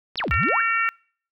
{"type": "clicks", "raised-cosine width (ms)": 0.3, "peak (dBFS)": -20, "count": 7, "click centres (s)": [0.157, 0.202, 0.239, 0.281, 0.341, 0.434, 0.486]}
{"type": "exponential two-way sweep", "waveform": "sine", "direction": "down then up", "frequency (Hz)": [5630, 57, 1974], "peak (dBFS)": -23, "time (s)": [0.17, 0.62], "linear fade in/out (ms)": 10, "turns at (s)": 0.33}
{"type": "harmonic tone", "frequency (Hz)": 455.5, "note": "A#4", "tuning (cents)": -40, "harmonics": [3, 4, 5, 6], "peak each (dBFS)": [-22, -24, -26, -28], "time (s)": [0.31, 0.89], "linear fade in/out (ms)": 0}
{"effects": ["noise-tail reverb RT60 0.5 s tail -26 dB re dry"]}